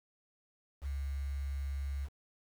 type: tone with quantisation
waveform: sine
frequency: 69.3 Hz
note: C#2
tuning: in tune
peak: -34 dBFS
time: 0.81-2.09 s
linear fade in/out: 50 ms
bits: 9
effects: none